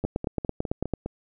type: two click trains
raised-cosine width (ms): 2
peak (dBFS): -12 / -17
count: 9 / 6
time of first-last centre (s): 0.05-0.937 / 0.04-1.06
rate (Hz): 9.02 / 4.9
effects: none